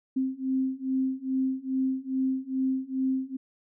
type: beating tone pair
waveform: sine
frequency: 261.6 / 264 Hz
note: C4 / C4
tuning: 0 / +16 cents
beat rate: 2.4 Hz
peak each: -29 / -28 dBFS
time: 0.16-3.37 s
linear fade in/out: 10 ms
effects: none